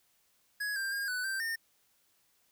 square tone with pitch steps, 1672 / 1584 / 1618 / 1493 / 1566 / 1821 Hz, G#6 / G6 / G#6 / F#6 / G6 / A#6, +11 / +18 / -46 / +15 / -2 / -41 cents, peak -33 dBFS, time 0.6-1.56 s, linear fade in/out 10 ms, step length 160 ms, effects white hiss -71 dBFS RMS until 2.51 s

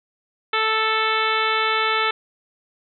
harmonic tone, 440 Hz, A4, in tune, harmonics 1 / 2 / 3 / 4 / 5 / 6 / 7 / 8 / 9, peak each -27 / -27 / -22 / -27 / -26 / -29 / -31 / -29 / -33 dBFS, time 0.53-2.11 s, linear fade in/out 5 ms, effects none

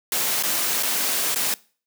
white noise with dropouts, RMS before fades -23 dBFS, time 0.12-1.54 s, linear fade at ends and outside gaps 1 ms, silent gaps 0.426-0.435 / 0.826-0.832 / 1.346-1.359 s, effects noise-tail reverb RT60 0.4 s tail -22 dB re dry + high-pass 200 Hz 12 dB/octave

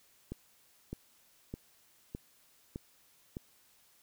click train, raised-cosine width 3 ms, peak -26 dBFS, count 6, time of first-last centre 0.32-3.369 s, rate 1.64 Hz, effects white hiss -66 dBFS RMS until 4.02 s

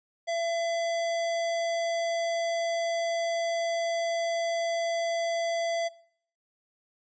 square tone, 673 Hz, E5, 36 cents sharp, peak -28 dBFS, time 0.27-5.89 s, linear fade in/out 20 ms, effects noise-tail reverb RT60 0.6 s tail -21 dB re dry + resampled to 16000 Hz

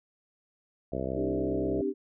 harmonic tone, 65.41 Hz, C2, in tune, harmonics 1 / 2 / 3 / 4 / 5 / 6 / 7 / 8 / 9 / 10, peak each -39 / -39 / -39 / -39 / -39 / -39 / -39 / -39 / -39 / -39 dBFS, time 0.92-1.82 s, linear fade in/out 5 ms
sine chord, C suspended second, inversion none, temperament equal with one note detuned, 261.6 / 297.8 / 392 Hz, C4 / D4 / G4, 0 / +24 / 0 cents, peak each -33 / -32 / -29 dBFS, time 1.14-1.94 s, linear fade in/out 50 ms
effects none

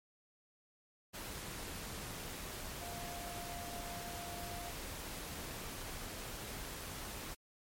sine tone in noise, 698.5 Hz, F5, in tune, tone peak -47 dBFS, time 2.8-4.71 s, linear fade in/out 20 ms, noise pink, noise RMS -45 dBFS, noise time 1.13-7.35 s, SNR -5 dB, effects MP3 64 kbps

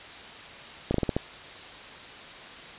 slowing click train, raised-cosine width 2 ms, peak -11 dBFS, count 6, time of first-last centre 0.91-1.165 s, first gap 33 ms, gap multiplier 1.22, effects white hiss -43 dBFS RMS until 2.78 s + resampled to 8000 Hz

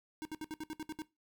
square tone bursts, 311.1 Hz, D#4, in tune, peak -39 dBFS, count 9, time 0.22-1.02 s, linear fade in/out 0 ms, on 32 ms, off 64 ms, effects noise-tail reverb RT60 0.2 s tail -18 dB re dry

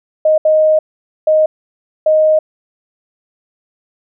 sine tone bursts at uneven times, 622.3 Hz, D#5, in tune, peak -7 dBFS, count 4, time 0.25-0.38 / 0.45-0.79 / 1.27-1.46 / 2.06-2.39 s, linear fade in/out 5 ms, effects none

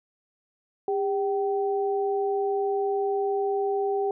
sine tone pair together, 401.7 / 770.7 Hz, G4 / G5, +42 / -30 cents, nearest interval major seventh, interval 1128 cents, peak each -24 / -29 dBFS, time 0.88-4.11 s, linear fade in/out 2 ms, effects none

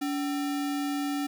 sine tone with sample-and-hold, 285.5 Hz, D4, 49 cents flat, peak -27 dBFS, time 0.01-1.27 s, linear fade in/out 10 ms, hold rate 1050 Hz, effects none

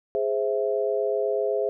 sine chord, Ab augmented, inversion none, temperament equal, 415.3 / 523.3 / 659.3 Hz, Ab4 / C5 / E5, 0 / 0 / 0 cents, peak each -25 / -27 / -28 dBFS, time 0.15-1.69 s, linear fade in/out 0 ms, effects none

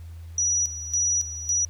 sine tone with tremolo, 5840 Hz, F#8, 24 cents flat, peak -20 dBFS, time 0.38-1.65 s, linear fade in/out 2 ms, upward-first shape square, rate 1.8 Hz, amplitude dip 75%, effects added 83 Hz sine -37 dBFS peak until 1.69 s + pink hiss -58 dBFS RMS until 1.69 s

